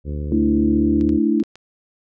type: harmonic tone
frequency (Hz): 73.6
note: D2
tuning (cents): +4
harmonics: 1 / 2 / 3 / 4 / 5 / 6 / 7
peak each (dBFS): -24 / -30 / -34 / -36 / -38 / -40 / -41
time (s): 0.04-1.2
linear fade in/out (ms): 50
type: chord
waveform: sine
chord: A suspended fourth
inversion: none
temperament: equal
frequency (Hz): 220 / 293.7 / 329.6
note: A3 / D4 / E4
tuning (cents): 0 / 0 / 0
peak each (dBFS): -19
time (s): 0.32-1.43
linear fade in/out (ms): 2
type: clicks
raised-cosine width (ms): 0.2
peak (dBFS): -24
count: 5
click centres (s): 1.011 / 1.092 / 1.4 / 1.437 / 1.556
effects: none